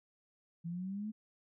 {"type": "exponential sweep", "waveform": "sine", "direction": "up", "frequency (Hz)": [164.81, 220.2], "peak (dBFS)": -37, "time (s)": [0.64, 1.12], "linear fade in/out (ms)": 20, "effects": []}